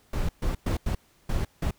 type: noise bursts at uneven times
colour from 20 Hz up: brown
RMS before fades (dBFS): -26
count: 6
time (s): 0.13-0.29 / 0.42-0.55 / 0.66-0.77 / 0.86-0.95 / 1.29-1.45 / 1.62-1.71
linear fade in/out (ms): 5
effects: pink hiss -62 dBFS RMS until 1.78 s